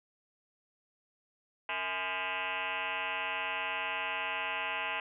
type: tone with frequency modulation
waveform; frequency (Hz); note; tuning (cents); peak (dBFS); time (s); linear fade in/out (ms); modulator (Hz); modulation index
sine; 1783; A6; +22; -32; 1.69-5; 2; 189; 5.8
effects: none